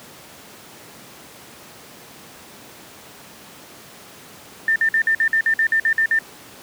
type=tone bursts; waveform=sine; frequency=1794 Hz; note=A6; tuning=33 cents sharp; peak=-14 dBFS; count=12; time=4.68-6.189 s; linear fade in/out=2 ms; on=79 ms; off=51 ms; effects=pink hiss -42 dBFS RMS until 6.62 s + high-pass 150 Hz 12 dB/octave